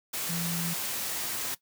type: tone in noise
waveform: sine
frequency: 169.8 Hz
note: F3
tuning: 48 cents flat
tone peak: -31 dBFS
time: 0.29-0.74 s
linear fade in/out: 10 ms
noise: white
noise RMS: -33 dBFS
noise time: 0.13-1.55 s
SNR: -1 dB
effects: noise-tail reverb RT60 0.1 s tail -17 dB re dry + high-pass 100 Hz 12 dB/octave